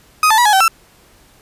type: tone with pitch steps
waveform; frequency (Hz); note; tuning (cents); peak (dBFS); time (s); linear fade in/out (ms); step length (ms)
35% pulse; 1252 / 878 / 969 / 841 / 768 / 1336; D#6 / A5 / B5 / G#5 / G5 / E6; +10 / -4 / -33 / +22 / -36 / +23; -7; 0.23-0.68; 2; 75
effects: pink hiss -49 dBFS RMS until 1.41 s + resampled to 32000 Hz